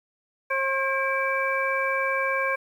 harmonic tone with a mistuned harmonic, 537 Hz, C5, 45 cents sharp, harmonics 1 / 2 / 3 / 4, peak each -28 / -28 / -28 / -28 dBFS, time 0.5-2.56 s, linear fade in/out 10 ms, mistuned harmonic 4, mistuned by +130 cents, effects 9-bit

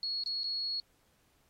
sine tone with dropouts, 4336 Hz, C#8, 39 cents flat, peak -32 dBFS, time 0.03-0.8 s, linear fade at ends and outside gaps 1 ms, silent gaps 0.236-0.26 / 0.434-0.441 s, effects pink hiss -71 dBFS RMS until 1.49 s + AAC 48 kbps

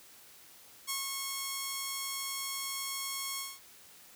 5% pulse tone with ADSR envelope, 1092 Hz, C#6, 26 cents flat, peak -20 dBFS, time 0.87-3.6 s, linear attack 28 ms, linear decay 150 ms, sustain -3 dB, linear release 220 ms, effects white hiss -56 dBFS RMS until 4.15 s + high-pass 60 Hz 12 dB/octave

